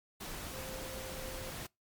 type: tone in noise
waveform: sine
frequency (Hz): 523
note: C5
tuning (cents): -1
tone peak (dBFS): -46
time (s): 0.53-1.5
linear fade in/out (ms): 10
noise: pink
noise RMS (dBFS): -43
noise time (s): 0.2-1.67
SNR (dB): -6
effects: noise-tail reverb RT60 0.2 s tail -25 dB re dry + MP3 96 kbps